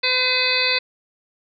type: harmonic tone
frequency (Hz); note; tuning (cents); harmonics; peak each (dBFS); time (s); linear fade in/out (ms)
508; B4; +49; 1 / 2 / 3 / 4 / 5 / 7 / 8 / 9; -28 / -31 / -30 / -25 / -22 / -27 / -23 / -24; 0.03-0.79; 10
effects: none